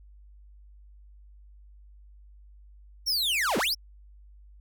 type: linear two-way sweep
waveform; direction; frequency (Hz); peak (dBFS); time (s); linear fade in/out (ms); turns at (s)
45% pulse; down then up; 5660 to 164.81 to 5660; -24; 3.06-3.75; 20; 3.58
effects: added 50 Hz sine -49 dBFS peak until 4.6 s